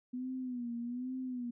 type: tone with vibrato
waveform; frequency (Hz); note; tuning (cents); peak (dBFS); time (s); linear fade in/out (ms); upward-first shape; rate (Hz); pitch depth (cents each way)
sine; 246.9; B3; 0; -36; 0.13-1.51; 10; sine; 1.2; 84
effects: none